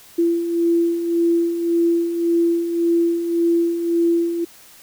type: beating tone pair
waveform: sine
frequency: 337.1 / 338.9 Hz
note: E4 / E4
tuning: +39 / +48 cents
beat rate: 1.8 Hz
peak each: -24 / -16 dBFS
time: 0.18-4.45 s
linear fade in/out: 10 ms
effects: white hiss -46 dBFS RMS until 4.82 s